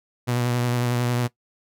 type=tone with vibrato; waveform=sawtooth; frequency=121.8 Hz; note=B2; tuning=24 cents flat; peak=-17 dBFS; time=0.27-1.28 s; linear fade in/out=20 ms; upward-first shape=sine; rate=11 Hz; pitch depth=25 cents each way; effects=noise-tail reverb RT60 0.1 s tail -18 dB re dry